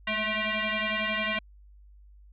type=tone with frequency modulation; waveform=sine; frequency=210 Hz; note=G#3; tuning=19 cents sharp; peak=-26 dBFS; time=0.07-1.39 s; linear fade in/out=5 ms; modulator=431 Hz; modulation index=6.5; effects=added 50 Hz sine -50 dBFS peak until 2.32 s